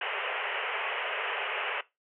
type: band-pass noise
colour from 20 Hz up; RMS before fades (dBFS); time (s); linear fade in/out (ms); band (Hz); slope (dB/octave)
white; -33; 0.01-1.81; 5; 400 to 3000; 96
effects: noise-tail reverb RT60 0.2 s tail -18 dB re dry